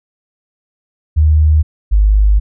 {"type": "tone pair in turn", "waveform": "sine", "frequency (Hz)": [77, 51.23], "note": ["D#2", "G#1"], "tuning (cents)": [-17, -23], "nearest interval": "perfect fifth", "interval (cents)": 706, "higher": "first", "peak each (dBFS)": -6, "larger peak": "neither", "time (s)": [[1.16, 1.63], [1.91, 2.4]], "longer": "second", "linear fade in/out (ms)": 20, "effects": []}